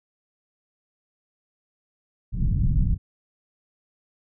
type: low-pass noise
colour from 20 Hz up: pink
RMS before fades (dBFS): -21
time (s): 2.32-2.98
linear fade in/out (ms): 50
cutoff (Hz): 160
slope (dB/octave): 24
effects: none